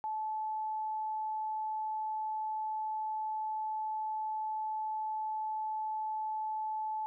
sine tone, 867 Hz, A5, 26 cents flat, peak -33 dBFS, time 0.04-7.06 s, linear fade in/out 0 ms, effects none

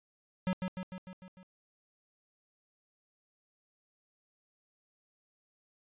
square tone with echo, 185 Hz, F#3, in tune, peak -29 dBFS, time 0.47-0.53 s, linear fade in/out 0 ms, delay 150 ms, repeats 6, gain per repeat -4 dB, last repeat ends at 1.43 s, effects resampled to 8000 Hz

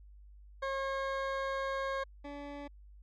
20% pulse tone pair in turn, 541 / 286.6 Hz, C#5 / D4, -42 / -42 cents, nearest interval major seventh, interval 1100 cents, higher first, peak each -28 / -37 dBFS, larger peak first, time 0.62-2.04 / 2.24-2.68 s, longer first, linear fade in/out 10 ms, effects added 50 Hz sine -52 dBFS peak until 3.02 s + low-pass 3000 Hz 12 dB/octave

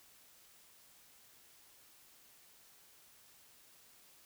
silence, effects white hiss -63 dBFS RMS until 4.25 s

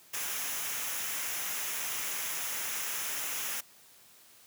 white noise with comb filter, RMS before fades -35 dBFS, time 0.13-3.61 s, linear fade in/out 10 ms, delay 0.23 ms, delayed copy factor -0.55, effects white hiss -58 dBFS RMS until 4.46 s + high-pass 80 Hz 12 dB/octave

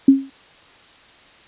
sine tone with exponential decay, 271.2 Hz, C#4, 38 cents flat, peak -3 dBFS, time 0.08-0.3 s, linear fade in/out 5 ms, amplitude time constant 47 ms, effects white hiss -48 dBFS RMS until 1.47 s + resampled to 8000 Hz

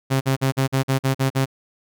sawtooth tone bursts, 133.9 Hz, C3, 40 cents sharp, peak -13 dBFS, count 9, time 0.1-1.458 s, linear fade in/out 20 ms, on 110 ms, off 46 ms, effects none

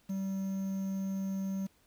triangle tone with quantisation, 193 Hz, G3, 27 cents flat, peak -30 dBFS, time 0.09-1.67 s, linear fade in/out 10 ms, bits 9, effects pink hiss -68 dBFS RMS until 1.86 s

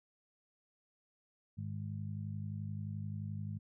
harmonic tone, 51.5 Hz, G#1, 14 cents flat, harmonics 2 / 3 / 4, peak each -40 / -44 / -46 dBFS, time 1.57-3.59 s, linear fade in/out 20 ms, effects none

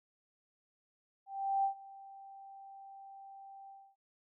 sine tone with ADSR envelope, 784 Hz, G5, in tune, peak -27 dBFS, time 1.26-3.96 s, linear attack 380 ms, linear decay 100 ms, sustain -22 dB, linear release 270 ms, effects none

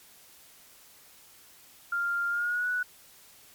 sine tone with pitch glide, 1396.9 to 1476.5 Hz, F6 to F#6, 0 to -4 cents, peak -26 dBFS, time 1.92-2.83 s, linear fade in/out 5 ms, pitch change +96 cents, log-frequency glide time 2.29-2.68 s, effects white hiss -55 dBFS RMS until 3.54 s + MP3 96 kbps

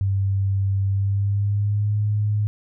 sine tone with pitch glide, 97.8 to 104.82 Hz, G2 to G#2, -4 to +16 cents, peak -18 dBFS, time 0.01-2.47 s, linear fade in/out 0 ms, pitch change +120 cents, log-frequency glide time 0.87-1.97 s, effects none

